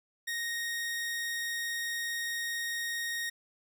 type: tone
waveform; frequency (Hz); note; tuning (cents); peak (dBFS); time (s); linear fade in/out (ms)
sawtooth; 1864.7; A#6; 0; -29; 0.27-3.3; 10
effects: none